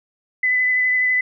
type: tone with vibrato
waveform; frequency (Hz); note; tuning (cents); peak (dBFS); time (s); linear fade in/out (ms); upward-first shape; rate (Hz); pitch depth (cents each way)
sine; 2007; B6; +27; -15; 0.43-1.21; 5; sine; 12; 12
effects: none